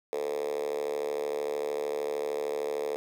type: tone with high-pass filter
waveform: 5% pulse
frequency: 73.2 Hz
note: D2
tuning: 5 cents flat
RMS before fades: -32 dBFS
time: 0.13-2.96 s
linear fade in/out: 0 ms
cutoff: 460 Hz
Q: 9
effects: none